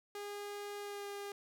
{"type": "tone with pitch glide", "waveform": "sawtooth", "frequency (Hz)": [408.9, 404], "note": ["G#4", "G#4"], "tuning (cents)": [-27, -48], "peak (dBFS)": -38, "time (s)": [0.15, 1.32], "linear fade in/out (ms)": 2, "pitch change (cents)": -21, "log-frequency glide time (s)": [0.81, 1.07], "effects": []}